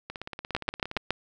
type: two click trains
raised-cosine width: 0.3 ms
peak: -9 / -20 dBFS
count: 5 / 16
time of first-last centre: 0.55-1.106 / 0.1-0.972 s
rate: 7.19 / 17.2 Hz
effects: none